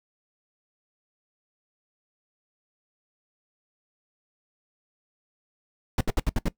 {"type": "noise bursts", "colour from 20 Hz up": "brown", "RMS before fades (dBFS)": -22, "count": 6, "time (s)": [5.98, 6.483], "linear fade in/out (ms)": 2, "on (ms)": 28, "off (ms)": 67, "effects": ["noise-tail reverb RT60 0.1 s tail -20 dB re dry"]}